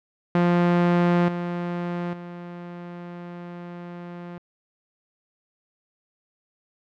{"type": "tone with level steps", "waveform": "sawtooth", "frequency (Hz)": 174.61, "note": "F3", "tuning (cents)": 0, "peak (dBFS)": [-13, -22, -31], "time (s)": [0.35, 4.38], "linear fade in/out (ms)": 2, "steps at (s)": [1.28, 2.13], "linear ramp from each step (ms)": 5, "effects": ["low-pass 2000 Hz 12 dB/octave"]}